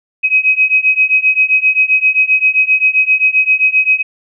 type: beating tone pair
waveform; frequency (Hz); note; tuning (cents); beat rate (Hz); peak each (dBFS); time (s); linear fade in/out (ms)
sine; 2530 / 2537.6; D#7 / D#7; +28 / +33; 7.6; -12 / -11; 0.23-4.03; 20
effects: none